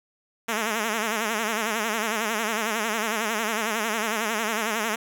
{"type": "tone with vibrato", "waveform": "5% pulse", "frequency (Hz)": 220, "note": "A3", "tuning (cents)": 0, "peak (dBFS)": -13, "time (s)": [0.48, 4.96], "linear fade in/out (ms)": 10, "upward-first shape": "sine", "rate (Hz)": 11, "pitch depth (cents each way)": 100, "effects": []}